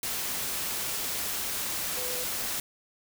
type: tone in noise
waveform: sine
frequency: 500 Hz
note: B4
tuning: 21 cents sharp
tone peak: -38 dBFS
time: 1.97-2.24 s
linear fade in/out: 2 ms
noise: white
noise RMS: -32 dBFS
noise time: 0.03-2.6 s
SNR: -9 dB
effects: none